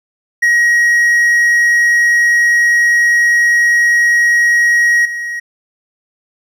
triangle tone with level steps, 1895 Hz, A#6, 28 cents sharp, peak -6 / -17 dBFS, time 0.42-5.4 s, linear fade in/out 10 ms, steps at 5.05 s, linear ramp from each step 5 ms, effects none

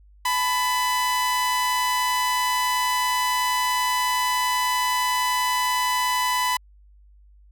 sawtooth tone pair together, 866.4 / 997 Hz, A5 / B5, -27 / +16 cents, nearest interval major second, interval 243 cents, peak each -28 / -17 dBFS, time 0.25-6.57 s, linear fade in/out 5 ms, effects added 50 Hz sine -49 dBFS peak until 7.51 s

